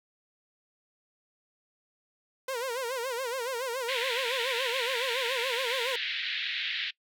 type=tone with vibrato; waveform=sawtooth; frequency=498 Hz; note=B4; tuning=14 cents sharp; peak=-27 dBFS; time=2.48-5.96 s; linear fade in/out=5 ms; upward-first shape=sine; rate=7.1 Hz; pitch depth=140 cents each way
type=band-pass noise; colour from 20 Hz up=white; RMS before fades=-33 dBFS; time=3.88-6.91 s; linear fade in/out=10 ms; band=1700 to 3900 Hz; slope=48 dB/octave
effects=noise-tail reverb RT60 0.1 s tail -22 dB re dry

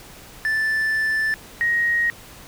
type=tone pair in turn; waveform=triangle / sine; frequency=1760 / 1879.8 Hz; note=A6 / A#6; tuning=0 / +14 cents; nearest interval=minor second; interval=114 cents; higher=second; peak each=-17 dBFS; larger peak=neither; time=0.45-1.34 / 1.61-2.1 s; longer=first; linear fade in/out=0 ms; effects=pink hiss -43 dBFS RMS until 2.47 s

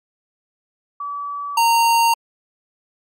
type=tone pair in turn; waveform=sine / square; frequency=1148 / 924.4 Hz; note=D6 / A#5; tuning=-40 / -15 cents; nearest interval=major third; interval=375 cents; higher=first; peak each=-24 / -13 dBFS; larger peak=second; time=1-1.57 / 1.57-2.14 s; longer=neither; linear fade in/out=5 ms; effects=MP3 64 kbps

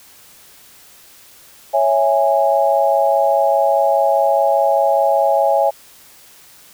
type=chord; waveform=sine; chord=C# minor; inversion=none; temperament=equal with one note detuned; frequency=554.4 / 659.3 / 826.3 Hz; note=C#5 / E5 / G#5; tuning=0 / 0 / -9 cents; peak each=-16 dBFS; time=1.73-5.71 s; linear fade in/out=20 ms; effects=white hiss -45 dBFS RMS until 6.73 s

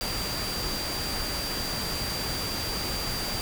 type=tone in noise; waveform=sine; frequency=4722 Hz; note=D8; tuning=9 cents sharp; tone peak=-33 dBFS; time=0.01-3.41 s; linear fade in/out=0 ms; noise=pink; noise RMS=-32 dBFS; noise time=0.01-3.41 s; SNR=-4 dB; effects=none

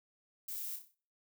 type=noise with echo; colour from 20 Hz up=violet; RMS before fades=-42 dBFS; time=0.48-0.76 s; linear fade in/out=5 ms; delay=31 ms; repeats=6; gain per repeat=-6 dB; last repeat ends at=0.946 s; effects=noise-tail reverb RT60 0.5 s tail -26 dB re dry

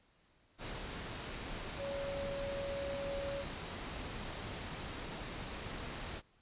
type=tone in noise; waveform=sine; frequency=558 Hz; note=C#5; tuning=11 cents sharp; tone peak=-38 dBFS; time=1.77-3.45 s; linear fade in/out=50 ms; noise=pink; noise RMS=-43 dBFS; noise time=0.58-6.22 s; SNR=+2 dB; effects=pink hiss -70 dBFS RMS until 6.41 s + resampled to 8000 Hz

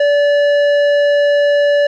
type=tone with tanh clipping; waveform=sine; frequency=578 Hz; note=D5; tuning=28 cents flat; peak=-11 dBFS; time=0-1.87 s; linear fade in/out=5 ms; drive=12 dB; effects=none

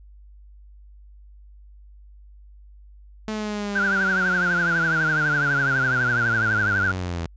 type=linear sweep; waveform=sawtooth; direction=down; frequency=217.5 to 82.41 Hz; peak=-22 dBFS; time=3.28-7.26 s; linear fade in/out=0 ms
type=tone with vibrato; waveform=sine; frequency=1480 Hz; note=F#6; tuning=in tune; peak=-19 dBFS; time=3.75-6.92 s; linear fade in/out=10 ms; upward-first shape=triangle; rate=12 Hz; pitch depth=140 cents each way
effects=added 50 Hz sine -44 dBFS peak until 7.36 s + resampled to 16000 Hz

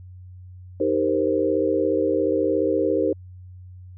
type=chord; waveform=sine; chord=C minor seventh; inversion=first; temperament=equal; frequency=311.1 / 392 / 466.2 / 523.3 Hz; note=Eb4 / G4 / Bb4 / C5; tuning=0 / 0 / 0 / 0 cents; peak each=-24 dBFS; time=0.8-3.13 s; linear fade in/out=5 ms; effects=added 91 Hz sine -39 dBFS peak until 3.97 s

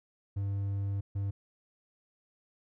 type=tone bursts at uneven times; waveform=triangle; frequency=99.3 Hz; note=G2; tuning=23 cents sharp; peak=-28 dBFS; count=2; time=0.36-1.01 / 1.15-1.31 s; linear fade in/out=10 ms; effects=none

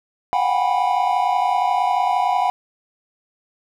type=tone cluster; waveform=triangle; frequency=718 / 749 / 804 / 983 Hz; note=F5 / F#5 / G5 / B5; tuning=+48 / +21 / +44 / -8 cents; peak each=-20 dBFS; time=0.33-2.5 s; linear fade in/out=0 ms; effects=none

